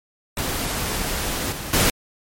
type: noise with level steps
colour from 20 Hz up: pink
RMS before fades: -25 / -31 / -17 dBFS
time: 0.37-1.9 s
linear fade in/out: 2 ms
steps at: 1.52 / 1.73 s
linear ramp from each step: 5 ms
effects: MP3 64 kbps